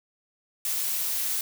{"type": "noise", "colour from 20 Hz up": "blue", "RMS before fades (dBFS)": -28, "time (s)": [0.65, 1.41], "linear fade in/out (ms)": 2, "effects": []}